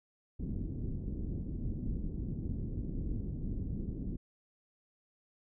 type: low-pass noise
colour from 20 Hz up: pink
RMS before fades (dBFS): -37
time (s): 0.39-4.17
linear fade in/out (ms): 10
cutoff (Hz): 300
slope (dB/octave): 24
effects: none